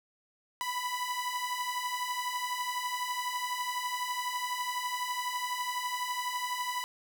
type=beating tone pair; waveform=sawtooth; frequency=983 / 995 Hz; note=B5 / B5; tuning=-8 / +13 cents; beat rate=12 Hz; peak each=-33 / -30 dBFS; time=0.61-6.84 s; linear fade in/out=0 ms; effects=none